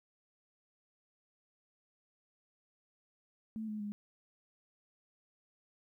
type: tone with pitch steps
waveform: sine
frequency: 220 / 213.1 / 206.5 Hz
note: A3 / G#3 / G#3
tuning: 0 / +45 / -10 cents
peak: -37 dBFS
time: 3.56-3.92 s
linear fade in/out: 0 ms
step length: 120 ms
effects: 13-bit